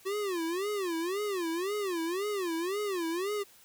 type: tone with vibrato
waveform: square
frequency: 370 Hz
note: F#4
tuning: in tune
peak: -31 dBFS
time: 0.05-3.44 s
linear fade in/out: 20 ms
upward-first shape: sine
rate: 1.9 Hz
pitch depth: 220 cents each way
effects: white hiss -58 dBFS RMS until 3.64 s